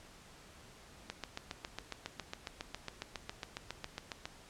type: click train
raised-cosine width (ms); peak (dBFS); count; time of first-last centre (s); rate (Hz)
0.2; -22; 24; 1.1-4.255; 7.29
effects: pink hiss -57 dBFS RMS until 4.49 s + low-pass 9000 Hz 12 dB/octave